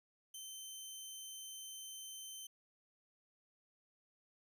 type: tone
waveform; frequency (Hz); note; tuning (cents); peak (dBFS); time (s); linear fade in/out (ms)
15% pulse; 3090; G7; -26; -40; 0.34-2.47; 5
effects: none